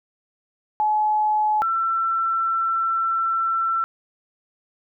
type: tone pair in turn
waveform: sine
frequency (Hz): 852 / 1343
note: G#5 / E6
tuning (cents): +44 / +32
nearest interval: minor sixth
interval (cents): 788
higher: second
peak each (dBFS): -17 / -19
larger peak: first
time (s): 0.8-1.62 / 1.62-3.84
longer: second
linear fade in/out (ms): 0
effects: none